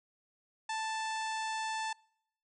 harmonic tone with a mistuned harmonic, 881 Hz, A5, 2 cents sharp, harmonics 1 / 2 / 3 / 4 / 5 / 6 / 7 / 8 / 9 / 10, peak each -35 / -41 / -45 / -47 / -49 / -51 / -52 / -53 / -54 / -55 dBFS, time 0.69-1.93 s, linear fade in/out 5 ms, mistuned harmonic 10, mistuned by +16 cents, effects noise-tail reverb RT60 0.7 s tail -26 dB re dry

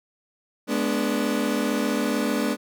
30% pulse chord, G# diminished, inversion none, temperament equal with one note detuned, 211.6 / 246.9 / 293.7 Hz, G#3 / B3 / D4, +33 / 0 / 0 cents, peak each -24 dBFS, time 0.67-2.57 s, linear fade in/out 50 ms, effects none

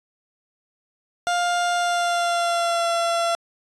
30% pulse tone with pitch glide, 703 to 679.1 Hz, F5 to F5, +11 to -49 cents, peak -17 dBFS, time 1.27-3.35 s, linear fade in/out 0 ms, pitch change -60 cents, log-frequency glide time 1.76-2.88 s, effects resampled to 22050 Hz

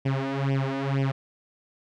sawtooth tone with flanger, 136.1 Hz, C#3, 31 cents flat, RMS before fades -26 dBFS, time 0.05-1.12 s, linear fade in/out 10 ms, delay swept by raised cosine 0.36 to 3.36 ms, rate 2.1 Hz, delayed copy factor +1, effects low-pass 3000 Hz 12 dB/octave

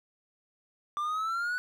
triangle exponential sweep, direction up, 1174.7 to 1493 Hz, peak -27 dBFS, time 0.97-1.58 s, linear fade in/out 0 ms, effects none

